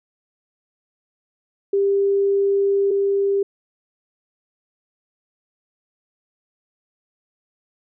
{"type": "tone pair in turn", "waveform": "sine", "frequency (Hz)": [397, 397], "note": ["G4", "G4"], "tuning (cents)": [22, 22], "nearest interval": "unison", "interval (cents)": 0, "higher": "neither", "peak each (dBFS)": [-15, -16], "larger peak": "first", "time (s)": [[1.73, 2.91], [2.91, 3.43]], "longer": "first", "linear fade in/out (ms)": 5, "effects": []}